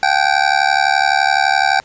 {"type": "tone with amplitude modulation", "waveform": "25% pulse", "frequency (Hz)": 775, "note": "G5", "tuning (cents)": -20, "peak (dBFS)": -4, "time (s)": [0.03, 1.8], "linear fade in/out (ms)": 0, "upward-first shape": "sine", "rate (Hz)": 71.8, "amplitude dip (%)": 95, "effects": ["pink hiss -47 dBFS RMS until 1.84 s", "resampled to 16000 Hz"]}